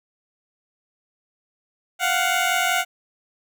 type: tone pair together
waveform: 15% pulse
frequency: 699 / 744.3 Hz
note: F5 / F#5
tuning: +1 / +10 cents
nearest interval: minor second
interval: 109 cents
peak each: -16 / -15 dBFS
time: 1.99-2.85 s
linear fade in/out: 50 ms
effects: none